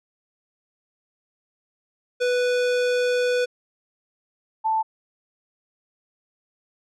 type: tone pair in turn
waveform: square / sine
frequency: 493.9 / 882 Hz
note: B4 / A5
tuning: 0 / +4 cents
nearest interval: minor seventh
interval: 1004 cents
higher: second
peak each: -20 / -19 dBFS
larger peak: second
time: 2.2-3.46 / 4.64-4.83 s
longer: first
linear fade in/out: 20 ms
effects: low-pass 6000 Hz 12 dB/octave